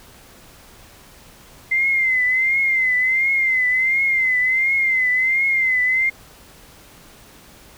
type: tone with vibrato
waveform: sine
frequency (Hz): 2075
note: C7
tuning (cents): -15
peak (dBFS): -15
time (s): 1.71-6.1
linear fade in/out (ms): 10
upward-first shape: triangle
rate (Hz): 1.4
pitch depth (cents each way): 80
effects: pink hiss -46 dBFS RMS until 7.77 s